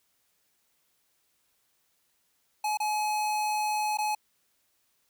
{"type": "tone with dropouts", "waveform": "square", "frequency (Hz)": 848, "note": "G#5", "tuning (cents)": 36, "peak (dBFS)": -27, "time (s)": [2.64, 4.15], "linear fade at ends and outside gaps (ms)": 5, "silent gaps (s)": [[2.773, 2.801], [3.973, 3.985]], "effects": ["white hiss -72 dBFS RMS until 5.09 s"]}